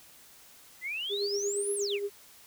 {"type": "exponential two-way sweep", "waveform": "sine", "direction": "up then down", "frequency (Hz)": [1957, 11175, 1957], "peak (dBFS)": -32, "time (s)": [0.81, 2], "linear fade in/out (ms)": 50, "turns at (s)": 1.74}
{"type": "tone with tremolo", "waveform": "sine", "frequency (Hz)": 404.7, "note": "G#4", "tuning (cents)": -45, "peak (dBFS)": -27, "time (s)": [1.09, 2.1], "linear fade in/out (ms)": 50, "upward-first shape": "sine", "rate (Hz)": 8.5, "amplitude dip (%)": 55}
{"effects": ["tanh soft clip ceiling -19 dBFS", "white hiss -55 dBFS RMS until 2.46 s"]}